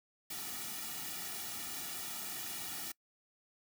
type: noise with comb filter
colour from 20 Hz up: white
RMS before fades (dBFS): -42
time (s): 0.3-2.92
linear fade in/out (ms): 5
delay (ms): 1.9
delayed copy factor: -1
effects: noise-tail reverb RT60 0.1 s tail -24 dB re dry